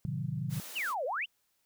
sine chord, A diminished seventh, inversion none, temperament equal, 110 / 130.81 / 155.56 / 185 Hz, A2 / C3 / Eb3 / Gb3, 0 / 0 / 0 / 0 cents, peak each -41 / -36 / -36 / -40 dBFS, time 0.05-0.6 s, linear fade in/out 0 ms
white high-pass noise, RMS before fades -45 dBFS, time 0.49-0.95 s, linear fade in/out 50 ms, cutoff 210 Hz, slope 24 dB/octave
sine exponential two-way sweep, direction down then up, 3190 to 479 to 3190 Hz, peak -31 dBFS, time 0.75-1.26 s, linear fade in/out 20 ms, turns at 1.05 s
effects white hiss -75 dBFS RMS until 1.65 s

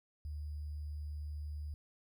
sine tone with sample-and-hold, 74.5 Hz, D2, 25 cents sharp, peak -39 dBFS, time 0.25-1.74 s, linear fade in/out 0 ms, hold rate 4900 Hz, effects none

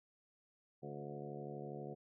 harmonic tone with a mistuned harmonic, 72.3 Hz, D2, 27 cents flat, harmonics 2 / 3 / 4 / 5 / 6 / 7 / 8 / 9 / 10, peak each -49 / -52 / -58 / -51 / -51 / -53 / -59 / -58 / -54 dBFS, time 0.82-1.95 s, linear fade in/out 20 ms, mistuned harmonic 7, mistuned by +26 cents, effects none

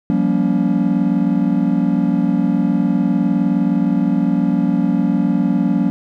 triangle chord, G half-diminished seventh, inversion third, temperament just, 176.4 / 196 / 235.2 / 282.2 Hz, F3 / G3 / Bb3 / Db4, +18 / 0 / +16 / +31 cents, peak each -17 dBFS, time 0.1-5.9 s, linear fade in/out 0 ms, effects none

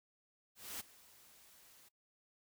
white noise with ADSR envelope, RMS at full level -43 dBFS, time 0.55-1.89 s, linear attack 250 ms, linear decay 16 ms, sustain -20 dB, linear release 12 ms, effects noise-tail reverb RT60 0.1 s tail -19 dB re dry

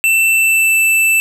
square tone with pitch glide, 2672 to 2650 Hz, E7 to E7, +23 to +9 cents, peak -10 dBFS, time 0.04-1.2 s, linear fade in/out 0 ms, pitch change -14 cents, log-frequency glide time 0.29-0.78 s, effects none

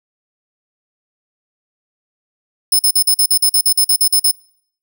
5% pulse tone bursts, 5210 Hz, E8, 21 cents flat, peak -4 dBFS, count 14, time 2.72-4.313 s, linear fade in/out 5 ms, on 72 ms, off 45 ms, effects noise-tail reverb RT60 0.6 s tail -25 dB re dry

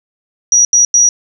sine tone bursts at uneven times, 5790 Hz, F#8, 38 cents flat, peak -5 dBFS, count 3, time 0.52-0.65 / 0.73-0.85 / 0.94-1.09 s, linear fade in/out 2 ms, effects none

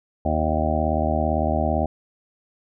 harmonic tone, 77.78 Hz, D#2, in tune, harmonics 1 / 2 / 3 / 4 / 5 / 7 / 8 / 9 / 10, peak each -24 / -31 / -27 / -30 / -35 / -31 / -26 / -28 / -28 dBFS, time 0.25-1.86 s, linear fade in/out 5 ms, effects none

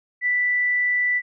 sine tone, 1975.5 Hz, B6, in tune, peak -18 dBFS, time 0.21-1.22 s, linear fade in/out 50 ms, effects none

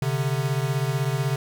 square beating tone pair, 131.4 / 147.4 Hz, C3 / D3, +8 / +7 cents, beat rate 16 Hz, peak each -25 / -27 dBFS, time 0.02-1.36 s, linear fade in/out 2 ms, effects none

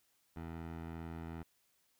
15% pulse tone with low-pass filter, 82.41 Hz, E2, in tune, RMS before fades -45 dBFS, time 0.36-1.43 s, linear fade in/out 5 ms, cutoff 2000 Hz, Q 0.79, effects white hiss -75 dBFS RMS until 1.99 s

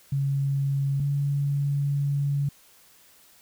sine tone pair in turn, 138.59 / 141.75 Hz, C#3 / C#3, 0 / +39 cents, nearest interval unison, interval 39 cents, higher second, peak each -22 dBFS, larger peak neither, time 0.12-1 / 1-2.49 s, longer second, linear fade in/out 5 ms, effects white hiss -56 dBFS RMS until 3.41 s

